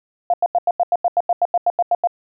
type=tone bursts; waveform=sine; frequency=700 Hz; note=F5; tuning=4 cents sharp; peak=-12 dBFS; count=15; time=0.3-2.073 s; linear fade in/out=2 ms; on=37 ms; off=87 ms; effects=none